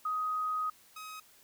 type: tone pair in turn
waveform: sine / sawtooth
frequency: 1254 / 1264.9 Hz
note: D#6 / D#6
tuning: +13 / +28 cents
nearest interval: unison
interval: 15 cents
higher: second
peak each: -30 / -39 dBFS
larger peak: first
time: 0.05-0.7 / 0.96-1.2 s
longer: first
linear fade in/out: 5 ms
effects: white hiss -61 dBFS RMS until 1.43 s